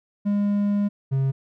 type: tone pair in turn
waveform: triangle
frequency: 203.8 / 134.77 Hz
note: G#3 / C#3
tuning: -32 / -48 cents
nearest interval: perfect fifth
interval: 716 cents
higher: first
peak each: -17 dBFS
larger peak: neither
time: 0.25-0.89 / 1.11-1.32 s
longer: first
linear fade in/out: 20 ms
effects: none